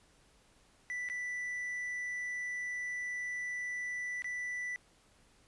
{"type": "tone with dropouts", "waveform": "triangle", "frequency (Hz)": 1975.5, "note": "B6", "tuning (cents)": 0, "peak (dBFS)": -34, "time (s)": [0.9, 4.76], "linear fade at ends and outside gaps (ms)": 0, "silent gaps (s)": [[1.088, 1.099], [4.221, 4.244]], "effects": ["pink hiss -66 dBFS RMS until 5.47 s", "resampled to 24000 Hz"]}